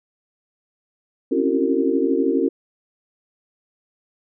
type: tone cluster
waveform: sine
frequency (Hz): 266.9 / 279.2 / 333.8 / 379.9 / 456.1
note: C4 / C#4 / E4 / F#4 / A#4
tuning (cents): +35 / +13 / +22 / +46 / -38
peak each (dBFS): -23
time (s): 1.31-2.49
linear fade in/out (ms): 10
effects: none